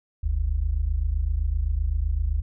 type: tone pair together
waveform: sine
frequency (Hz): 46.32 / 74.1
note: F#1 / D2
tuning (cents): +3 / +16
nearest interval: minor sixth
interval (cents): 813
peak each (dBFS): -24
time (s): 0.23-2.42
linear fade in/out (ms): 10
effects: none